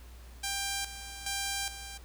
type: tone with tremolo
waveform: 5% pulse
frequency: 792 Hz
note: G5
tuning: 18 cents sharp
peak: -20 dBFS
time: 0.43-1.98 s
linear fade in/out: 10 ms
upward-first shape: square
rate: 1.2 Hz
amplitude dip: 70%
effects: added 60 Hz sine -47 dBFS peak until 2.04 s + pink hiss -57 dBFS RMS until 2.04 s